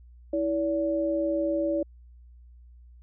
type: tone pair together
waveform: sine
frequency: 326 / 573.1 Hz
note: E4 / D5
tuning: -19 / -42 cents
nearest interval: minor seventh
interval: 977 cents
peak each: -27 / -26 dBFS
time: 0.33-1.83 s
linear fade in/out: 5 ms
effects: added 60 Hz sine -48 dBFS peak until 3.02 s